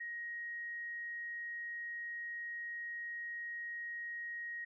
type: tone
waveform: sine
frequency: 1883 Hz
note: A#6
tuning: 17 cents sharp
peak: -40 dBFS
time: 0-4.65 s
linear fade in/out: 10 ms
effects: none